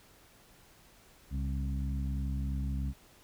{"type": "harmonic tone with a mistuned harmonic", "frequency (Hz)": 67.2, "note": "C2", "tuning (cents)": 47, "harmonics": [1, 2, 3, 4], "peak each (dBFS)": [-32, -38, -41, -45], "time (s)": [1.3, 2.94], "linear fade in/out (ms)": 50, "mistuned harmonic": 2, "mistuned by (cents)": 51, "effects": ["pink hiss -60 dBFS RMS until 3.23 s"]}